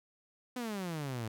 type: exponential sweep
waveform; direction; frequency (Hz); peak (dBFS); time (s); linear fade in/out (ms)
sawtooth; down; 255.8 to 107.2; -32; 0.56-1.28; 5
effects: none